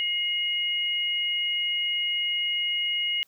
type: tone pair together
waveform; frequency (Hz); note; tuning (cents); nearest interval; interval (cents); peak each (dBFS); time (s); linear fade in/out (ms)
sine; 2129 / 2886; C7 / F#7; +30 / -44; perfect fourth; 526; -30 / -25; 0-3.23; 0
effects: white hiss -65 dBFS RMS until 3.27 s